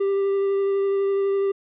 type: tone with vibrato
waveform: triangle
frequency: 394.5 Hz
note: G4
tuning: 11 cents sharp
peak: -17 dBFS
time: 0-1.52 s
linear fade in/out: 10 ms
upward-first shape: triangle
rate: 12 Hz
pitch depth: 12 cents each way
effects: resampled to 8000 Hz